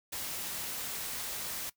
white noise, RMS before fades -38 dBFS, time 0.12-1.7 s, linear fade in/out 10 ms, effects noise-tail reverb RT60 0.1 s tail -19 dB re dry

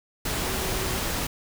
sine tone in noise, 377.9 Hz, F#4, 37 cents sharp, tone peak -36 dBFS, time 0.43-0.98 s, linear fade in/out 5 ms, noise pink, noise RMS -28 dBFS, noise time 0.25-1.27 s, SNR -11 dB, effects none

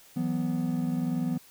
triangle chord, E suspended second, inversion none, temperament just, 164.81 / 185.42 / 247.2 Hz, E3 / F#3 / B3, 0 / +4 / +2 cents, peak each -29 / -31 / -27 dBFS, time 0.16-1.38 s, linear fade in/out 10 ms, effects white hiss -55 dBFS RMS until 1.5 s

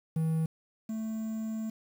triangle tone pair in turn, 160.6 / 220.4 Hz, E3 / A3, -45 / +3 cents, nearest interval perfect fourth, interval 548 cents, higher second, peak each -24 / -30 dBFS, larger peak first, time 0.16-0.46 / 0.89-1.7 s, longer second, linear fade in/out 5 ms, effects 9-bit

